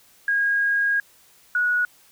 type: tone pair in turn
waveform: sine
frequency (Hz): 1634 / 1461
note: G#6 / F#6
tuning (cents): -29 / -22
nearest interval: major second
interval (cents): 193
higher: first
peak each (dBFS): -18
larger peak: neither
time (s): 0.28-1 / 1.55-1.85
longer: first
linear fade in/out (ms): 2
effects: white hiss -55 dBFS RMS until 2.11 s